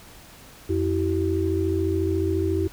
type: tone cluster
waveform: sine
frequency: 88.1 / 327.8 / 382 Hz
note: F2 / E4 / G4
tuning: +16 / -10 / -45 cents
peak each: -25 dBFS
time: 0.69-2.68 s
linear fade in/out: 10 ms
effects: pink hiss -47 dBFS RMS until 2.72 s